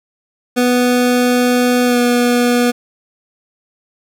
25% pulse tone with pitch glide, 246.9 to 243.1 Hz, B3 to B3, 0 to -27 cents, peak -7 dBFS, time 0.56-2.72 s, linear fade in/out 20 ms, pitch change -27 cents, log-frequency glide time 1.85-1.98 s, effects none

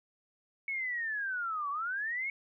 sine linear two-way sweep, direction down then up, 2217 to 1108.7 to 2217 Hz, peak -32 dBFS, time 0.68-2.3 s, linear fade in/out 2 ms, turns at 1.7 s, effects none

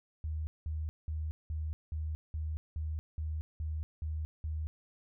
sine tone bursts, 77.78 Hz, D#2, in tune, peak -33 dBFS, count 11, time 0.24-4.67 s, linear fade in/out 0 ms, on 230 ms, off 190 ms, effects none

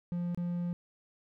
triangle tone with dropouts, 174.61 Hz, F3, in tune, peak -29 dBFS, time 0.12-0.73 s, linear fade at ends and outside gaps 0 ms, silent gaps 0.347-0.375 s, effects none

